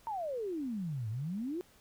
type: exponential two-way sweep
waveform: sine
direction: down then up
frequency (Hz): 932.3 to 103.83 to 371.7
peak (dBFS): -34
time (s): 0.07-1.61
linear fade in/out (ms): 0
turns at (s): 1.09
effects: pink hiss -63 dBFS RMS until 1.8 s